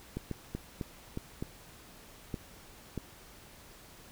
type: clicks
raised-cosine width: 3 ms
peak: -22 dBFS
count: 8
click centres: 0.17 / 0.313 / 0.55 / 0.812 / 1.174 / 1.425 / 2.342 / 2.977 s
effects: pink hiss -54 dBFS RMS until 4.11 s